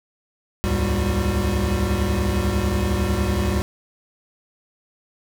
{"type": "tone cluster", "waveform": "square", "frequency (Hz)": [68.3, 79.2, 105.2, 195.6, 362.6], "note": ["C#2", "D#2", "G#2", "G3", "F#4"], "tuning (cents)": [-25, 31, 23, -4, -35], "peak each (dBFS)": [-25, -26, -27, -26, -29], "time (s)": [0.64, 3.62], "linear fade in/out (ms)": 0, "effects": []}